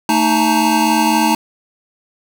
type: tone cluster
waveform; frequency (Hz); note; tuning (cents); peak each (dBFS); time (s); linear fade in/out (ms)
square; 224 / 312.7 / 862 / 926; A3 / D#4 / A5 / A#5; +31 / +9 / -36 / -12; -18; 0.09-1.35; 2
effects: none